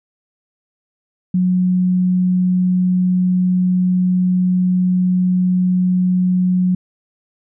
sine tone, 182.3 Hz, F#3, 25 cents flat, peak -12 dBFS, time 1.34-6.75 s, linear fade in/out 5 ms, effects none

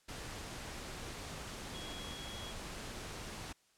sine tone in noise, 3322 Hz, G#7, in tune, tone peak -48 dBFS, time 1.74-2.52 s, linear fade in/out 10 ms, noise pink, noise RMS -45 dBFS, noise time 0.08-3.53 s, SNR -6 dB, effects white hiss -71 dBFS RMS until 3.77 s + low-pass 9000 Hz 12 dB/octave

